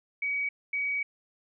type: tone pair in turn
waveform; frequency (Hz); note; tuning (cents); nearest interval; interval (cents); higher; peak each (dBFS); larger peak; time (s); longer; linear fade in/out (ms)
sine; 2265 / 2265; C#7 / C#7; +37 / +37; unison; 0; neither; -27; neither; 0.22-0.49 / 0.73-1.03; second; 5
effects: none